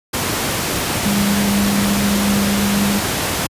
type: tone in noise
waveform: sine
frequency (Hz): 201.7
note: G3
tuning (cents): +50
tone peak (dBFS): -15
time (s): 1.05-2.99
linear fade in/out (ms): 10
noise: pink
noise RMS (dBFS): -19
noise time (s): 0.13-3.47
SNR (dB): +1
effects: high-pass 80 Hz 12 dB/octave + resampled to 32000 Hz